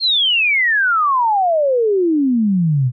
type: exponential sweep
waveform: sine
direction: down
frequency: 4314 to 119.1 Hz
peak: -12 dBFS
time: 0-2.92 s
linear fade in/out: 50 ms
effects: none